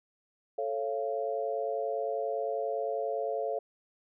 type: chord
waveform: sine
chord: A augmented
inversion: none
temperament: just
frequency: 440 / 550 / 687.5 Hz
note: A4 / C#5 / E#5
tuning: 0 / -14 / -27 cents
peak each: -34 dBFS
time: 0.58-3.59 s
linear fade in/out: 5 ms
effects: none